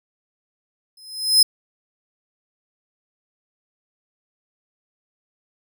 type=tone with exponential growth; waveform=sawtooth; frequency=5100 Hz; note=D#8; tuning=42 cents sharp; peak=-5 dBFS; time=0.97-1.43 s; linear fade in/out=5 ms; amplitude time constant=100 ms; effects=none